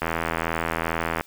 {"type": "click train", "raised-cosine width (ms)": 0.5, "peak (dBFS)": -9, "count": 99, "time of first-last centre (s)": [0.02, 1.209], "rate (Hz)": 82.4, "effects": ["white hiss -54 dBFS RMS until 1.26 s"]}